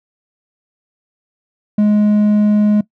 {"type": "tone with hard clipping", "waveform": "sine", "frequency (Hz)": 209.3, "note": "G#3", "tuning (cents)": 14, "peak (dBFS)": -10, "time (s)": [1.78, 2.81], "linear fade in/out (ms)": 5, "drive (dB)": 3, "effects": ["noise-tail reverb RT60 0.1 s tail -19 dB re dry"]}